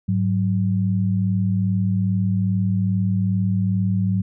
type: tone pair together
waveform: sine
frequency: 104.07 / 186.5 Hz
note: G#2 / F#3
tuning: +4 / +14 cents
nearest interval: minor seventh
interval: 1010 cents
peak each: -20 dBFS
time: 0.08-4.22 s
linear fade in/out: 10 ms
effects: none